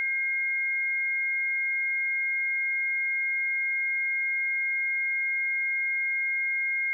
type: tone pair together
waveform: sine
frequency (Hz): 1594.1 / 2141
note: G6 / C7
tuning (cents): +29 / +39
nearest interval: perfect fourth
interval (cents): 510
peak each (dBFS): -37 / -25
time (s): 0-6.93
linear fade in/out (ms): 0
effects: none